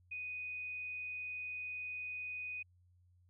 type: tone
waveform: sine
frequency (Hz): 2489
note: D#7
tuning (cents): 0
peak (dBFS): -40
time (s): 0.11-2.63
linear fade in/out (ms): 10
effects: added 89 Hz sine -65 dBFS peak until 3.29 s